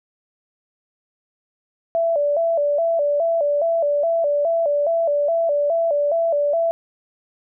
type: tone with vibrato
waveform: sine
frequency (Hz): 622.3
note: D#5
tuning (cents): 0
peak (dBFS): -16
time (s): 1.95-6.71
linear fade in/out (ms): 0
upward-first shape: square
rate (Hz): 2.4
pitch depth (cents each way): 120
effects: none